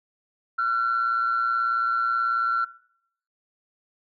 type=tone pair together; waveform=sine; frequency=1357.6 / 1476 Hz; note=F6 / F#6; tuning=-49 / -5 cents; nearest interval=minor second; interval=144 cents; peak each=-21 / -28 dBFS; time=0.58-2.65 s; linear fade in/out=10 ms; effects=noise-tail reverb RT60 0.7 s tail -21 dB re dry + tanh soft clip ceiling -16 dBFS